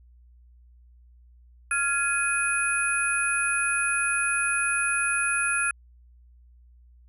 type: tone cluster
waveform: sine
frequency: 1391 / 1674 / 2497 / 10200 Hz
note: F6 / G#6 / D#7 / D#9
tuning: -7 / +13 / +6 / +42 cents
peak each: -26 / -30 / -29 / -28 dBFS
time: 1.71-5.71 s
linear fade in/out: 2 ms
effects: added 60 Hz sine -51 dBFS peak until 7.08 s